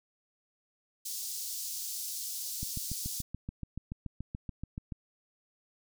pink high-pass noise, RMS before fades -38 dBFS, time 1.05-3.22 s, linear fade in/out 10 ms, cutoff 4800 Hz, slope 24 dB/octave
click train, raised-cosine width 5 ms, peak -25 dBFS, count 17, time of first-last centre 2.63-4.922 s, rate 6.98 Hz
effects none

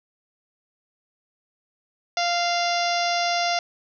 harmonic tone, 695 Hz, F5, 9 cents flat, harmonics 1 / 2 / 3 / 4 / 5 / 6 / 7 / 8 / 9, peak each -23 / -31 / -30 / -33 / -33 / -35 / -31 / -32 / -39 dBFS, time 2.17-3.59 s, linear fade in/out 2 ms, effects none

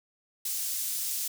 pink high-pass noise, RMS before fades -32 dBFS, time 0.45-1.28 s, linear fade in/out 5 ms, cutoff 7000 Hz, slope 12 dB/octave, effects none

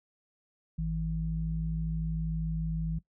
sine tone pair together, 53.84 / 161 Hz, A1 / E3, -37 / -41 cents, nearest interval octave + perfect fifth, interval 1896 cents, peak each -33 / -31 dBFS, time 0.78-2.99 s, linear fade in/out 10 ms, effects noise-tail reverb RT60 0.1 s tail -18 dB re dry

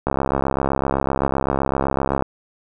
click train, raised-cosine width 1 ms, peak -5 dBFS, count 147, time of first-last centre 0.07-2.223 s, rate 67.8 Hz, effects none

